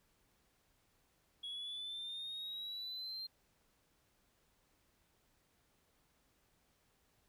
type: exponential sweep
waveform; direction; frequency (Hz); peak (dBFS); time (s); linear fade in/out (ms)
sine; up; 3330 to 4186; -40; 1.43-3.27; 10
effects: tanh soft clip ceiling -40 dBFS + pink hiss -75 dBFS RMS until 7.28 s